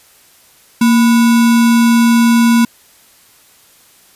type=tone with sample-and-hold; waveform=sine; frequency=232 Hz; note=A#3; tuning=8 cents flat; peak=-6 dBFS; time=0.81-2.65 s; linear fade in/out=5 ms; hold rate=1225 Hz; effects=white hiss -47 dBFS RMS until 4.15 s + resampled to 32000 Hz